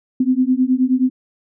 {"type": "beating tone pair", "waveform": "sine", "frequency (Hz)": [251.8, 261.3], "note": ["B3", "C4"], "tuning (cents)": [34, -2], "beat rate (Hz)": 9.5, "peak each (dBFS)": -16, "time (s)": [0.2, 1.1], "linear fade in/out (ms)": 5, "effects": []}